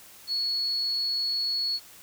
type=tone; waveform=sine; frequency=4374 Hz; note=C#8; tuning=24 cents flat; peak=-25 dBFS; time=0.27-1.8 s; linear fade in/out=50 ms; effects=white hiss -50 dBFS RMS until 2.02 s